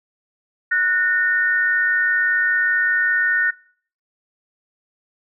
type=tone pair together; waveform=sine; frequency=1474.1 / 1829 Hz; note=F#6 / A#6; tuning=-7 / -33 cents; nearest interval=major third; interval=374 cents; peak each=-18 dBFS; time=0.71-3.51 s; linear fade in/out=10 ms; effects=noise-tail reverb RT60 0.5 s tail -21 dB re dry